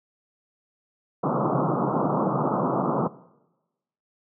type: band-pass noise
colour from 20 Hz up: pink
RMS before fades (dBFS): -24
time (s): 1.23-3.08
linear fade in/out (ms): 10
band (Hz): 130 to 1300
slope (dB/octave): 96
effects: noise-tail reverb RT60 1.0 s tail -20 dB re dry